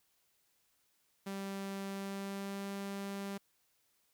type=tone with pitch glide; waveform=sawtooth; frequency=196 to 198.05 Hz; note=G3 to G3; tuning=0 to +18 cents; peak=-35 dBFS; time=1.26-3.38 s; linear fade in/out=10 ms; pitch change=+18 cents; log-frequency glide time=1.88-2.7 s; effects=white hiss -75 dBFS RMS until 4.13 s